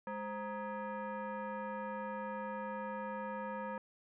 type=tone with frequency modulation; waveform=sine; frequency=207.7 Hz; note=G#3; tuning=in tune; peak=-38 dBFS; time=0.07-3.78 s; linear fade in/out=2 ms; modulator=731 Hz; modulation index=1.6; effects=none